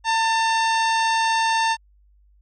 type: harmonic tone with a mistuned harmonic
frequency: 904 Hz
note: A5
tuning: 47 cents sharp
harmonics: 1 / 2 / 3 / 4 / 5 / 6 / 7 / 9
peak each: -19 / -25 / -29 / -31 / -33 / -35 / -36 / -38 dBFS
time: 0.04-1.77 s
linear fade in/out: 50 ms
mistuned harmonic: 2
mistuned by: -31 cents
effects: added 50 Hz sine -53 dBFS peak until 2.41 s